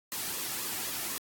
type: noise with flanger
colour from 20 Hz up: white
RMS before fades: -35 dBFS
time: 0.12-1.18 s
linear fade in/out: 0 ms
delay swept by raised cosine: 1.3 to 1.99 ms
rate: 3.9 Hz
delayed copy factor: -0.55
effects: AAC 64 kbps